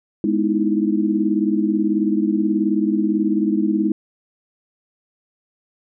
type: chord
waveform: sine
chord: E major seventh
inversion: first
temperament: equal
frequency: 207.7 / 246.9 / 311.1 / 329.6 Hz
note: G#3 / B3 / D#4 / E4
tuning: 0 / 0 / 0 / 0 cents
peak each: -20 / -26 / -20 / -22 dBFS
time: 0.24-3.92 s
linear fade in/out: 2 ms
effects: none